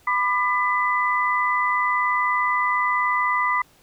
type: tone cluster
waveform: sine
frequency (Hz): 996 / 1197 / 1999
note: B5 / D6 / B6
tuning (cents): +14 / +33 / +20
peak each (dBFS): -23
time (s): 0.07-3.62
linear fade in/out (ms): 5
effects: pink hiss -56 dBFS RMS until 3.82 s